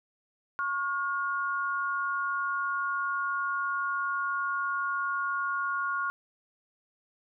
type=tone pair together; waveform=sine; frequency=1103 / 1423 Hz; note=C#6 / F6; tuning=-9 / +32 cents; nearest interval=major third; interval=441 cents; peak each=-31 / -30 dBFS; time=0.59-6.1 s; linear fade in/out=0 ms; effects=none